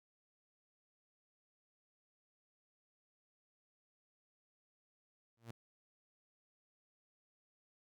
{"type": "tone with exponential growth", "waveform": "sawtooth", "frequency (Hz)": 115.8, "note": "A#2", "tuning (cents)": -11, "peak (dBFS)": -39, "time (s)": [5.37, 5.51], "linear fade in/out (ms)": 5, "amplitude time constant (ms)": 29, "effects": []}